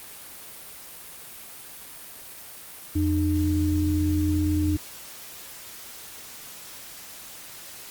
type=tone pair together; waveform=sine; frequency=85.84 / 303.6 Hz; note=F2 / D#4; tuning=-29 / -42 cents; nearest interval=octave + minor seventh; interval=2187 cents; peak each=-23 dBFS; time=2.95-4.77 s; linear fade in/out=10 ms; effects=white hiss -42 dBFS RMS until 7.9 s + Opus 32 kbps